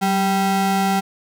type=ring-modulated tone; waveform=square; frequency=293.5 Hz; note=D4; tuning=1 cent flat; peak=-14 dBFS; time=0.01-1.01 s; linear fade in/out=20 ms; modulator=485 Hz; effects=none